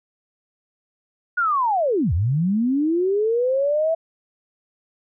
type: linear two-way sweep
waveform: sine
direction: down then up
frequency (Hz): 1473 to 74.7 to 662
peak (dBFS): -17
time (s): 1.37-3.95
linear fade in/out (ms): 10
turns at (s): 2.13
effects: none